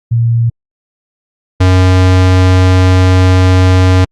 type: tone pair in turn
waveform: sine / square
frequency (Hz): 116.54 / 92.41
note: A#2 / F#2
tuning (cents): 0 / -2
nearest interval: major third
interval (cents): 402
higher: first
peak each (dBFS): -7 / -5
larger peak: second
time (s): 0.11-0.5 / 1.6-4.05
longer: second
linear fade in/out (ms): 10
effects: low-pass 6000 Hz 12 dB/octave + Opus 48 kbps